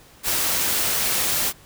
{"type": "noise", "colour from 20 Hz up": "white", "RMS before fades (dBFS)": -22, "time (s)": [0.23, 1.53], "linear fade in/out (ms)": 50, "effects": ["pink hiss -50 dBFS RMS until 1.65 s"]}